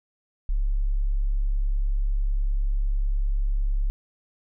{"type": "tone", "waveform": "sine", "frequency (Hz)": 34.65, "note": "C#1", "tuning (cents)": 0, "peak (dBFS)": -20, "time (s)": [0.49, 3.9], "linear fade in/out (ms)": 0, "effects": []}